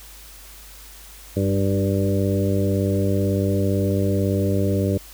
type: harmonic tone with a mistuned harmonic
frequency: 98 Hz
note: G2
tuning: in tune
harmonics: 1 / 2 / 3 / 4 / 5 / 6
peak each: -21 / -24 / -26 / -27 / -28 / -29 dBFS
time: 1.36-4.98 s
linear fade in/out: 10 ms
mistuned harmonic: 3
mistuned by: +20 cents
effects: added 50 Hz sine -44 dBFS peak until 5.13 s + white hiss -44 dBFS RMS until 5.13 s